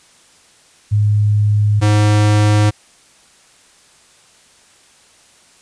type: tone pair in turn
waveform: sine / square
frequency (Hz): 104.5 / 105.07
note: G#2 / G#2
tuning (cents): +11 / +21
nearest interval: unison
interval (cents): 10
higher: second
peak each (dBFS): -10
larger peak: neither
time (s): 0.91-1.81 / 1.81-2.71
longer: neither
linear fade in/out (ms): 20
effects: white hiss -49 dBFS RMS until 5.61 s + resampled to 22050 Hz